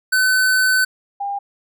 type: tone pair in turn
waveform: square / sine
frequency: 1515 / 802.5 Hz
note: F#6 / G5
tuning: +40 / +40 cents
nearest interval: major seventh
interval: 1100 cents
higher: first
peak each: -14 / -21 dBFS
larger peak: first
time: 0.12-0.85 / 1.2-1.39 s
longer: first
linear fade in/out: 10 ms
effects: none